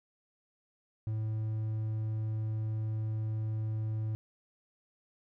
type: tone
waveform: triangle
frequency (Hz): 109.2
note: A2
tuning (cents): -13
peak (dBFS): -29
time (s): 1.07-4.15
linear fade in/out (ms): 0
effects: none

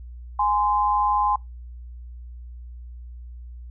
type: tone pair together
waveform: sine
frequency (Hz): 831.9 / 1035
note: G#5 / C6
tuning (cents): +3 / -19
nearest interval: major third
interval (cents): 378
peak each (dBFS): -21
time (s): 0.39-1.36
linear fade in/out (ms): 5
effects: noise-tail reverb RT60 0.2 s tail -24 dB re dry + added 60 Hz sine -36 dBFS peak until 3.7 s

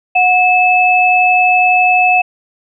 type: tone pair together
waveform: sine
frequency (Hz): 731.9 / 2610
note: F#5 / E7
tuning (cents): -19 / -18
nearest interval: octave + minor seventh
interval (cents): 2201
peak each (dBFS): -10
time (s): 0.15-2.22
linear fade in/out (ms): 10
effects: none

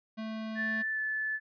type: tone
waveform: square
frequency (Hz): 220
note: A3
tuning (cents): 0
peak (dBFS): -36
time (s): 0.17-0.83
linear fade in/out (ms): 20
type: tone with pitch glide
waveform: sine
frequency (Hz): 1758 to 1738.8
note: A6 to A6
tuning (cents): -2 to -21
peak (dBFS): -30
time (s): 0.55-1.4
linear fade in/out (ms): 50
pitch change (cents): -19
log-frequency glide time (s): 0.91-1
effects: resampled to 11025 Hz

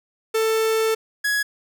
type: tone pair in turn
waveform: 45% pulse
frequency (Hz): 443.5 / 1674.4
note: A4 / G#6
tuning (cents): +14 / +14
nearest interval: octave + major seventh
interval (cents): 2300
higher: second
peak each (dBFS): -18 / -19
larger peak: first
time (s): 0.34-0.95 / 1.24-1.43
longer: first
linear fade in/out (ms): 10
effects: none

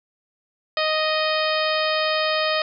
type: harmonic tone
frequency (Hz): 622.3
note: D#5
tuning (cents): 0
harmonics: 1 / 2 / 3 / 4 / 5 / 6 / 7 / 8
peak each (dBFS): -23 / -26 / -28 / -29 / -30 / -31 / -31 / -32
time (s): 0.77-2.62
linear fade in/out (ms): 2
effects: none

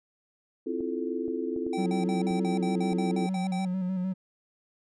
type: chord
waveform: sine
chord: F major seventh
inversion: second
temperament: just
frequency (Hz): 261.9 / 327.4 / 349.2 / 436.5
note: C4 / E4 / F4 / A4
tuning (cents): +2 / -12 / 0 / -14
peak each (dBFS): -34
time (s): 0.66-3.27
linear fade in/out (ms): 10
type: clicks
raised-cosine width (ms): 2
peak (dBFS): -31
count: 6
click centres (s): 0.806 / 1.281 / 1.563 / 1.666 / 2.309 / 2.924
type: tone bursts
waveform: square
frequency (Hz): 773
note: G5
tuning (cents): -24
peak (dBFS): -35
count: 11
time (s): 1.73-3.65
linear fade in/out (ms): 2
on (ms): 130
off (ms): 49
type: tone with vibrato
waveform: triangle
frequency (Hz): 185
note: F#3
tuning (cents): 0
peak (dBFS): -25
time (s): 1.77-4.14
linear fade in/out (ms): 20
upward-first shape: square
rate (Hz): 6.6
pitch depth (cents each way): 34
effects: resampled to 24000 Hz

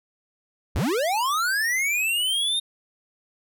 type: linear sweep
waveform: square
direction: up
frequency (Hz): 36.71 to 3701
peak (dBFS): -22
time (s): 0.75-2.6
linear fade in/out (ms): 10
effects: none

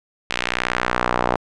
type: tone with band-pass filter sweep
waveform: sawtooth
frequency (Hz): 61.1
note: B1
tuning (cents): -18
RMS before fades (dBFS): -22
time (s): 0.3-1.36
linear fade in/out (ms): 0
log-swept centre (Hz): 2800 to 830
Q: 1.3
effects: resampled to 22050 Hz

